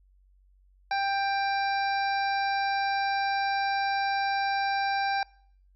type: harmonic tone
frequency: 790 Hz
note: G5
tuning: 13 cents sharp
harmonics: 1 / 2 / 3 / 5 / 6 / 7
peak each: -26 / -32 / -36 / -40 / -42 / -43 dBFS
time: 0.91-5.23 s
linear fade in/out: 2 ms
effects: noise-tail reverb RT60 0.6 s tail -25 dB re dry + added 47 Hz sine -58 dBFS peak until 5.75 s